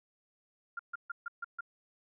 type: tone bursts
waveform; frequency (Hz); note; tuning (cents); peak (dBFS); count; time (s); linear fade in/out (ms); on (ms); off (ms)
sine; 1396.9; F6; 0; -35; 6; 0.77-1.608; 5; 23; 140
effects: none